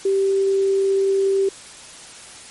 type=tone; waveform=sine; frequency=390 Hz; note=G4; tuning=9 cents flat; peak=-15 dBFS; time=0.05-1.49 s; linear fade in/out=5 ms; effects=white hiss -40 dBFS RMS until 2.5 s + MP3 48 kbps